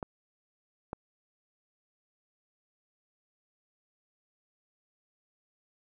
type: clicks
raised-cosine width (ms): 1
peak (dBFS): -21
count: 2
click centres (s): 0.028 / 0.931
effects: none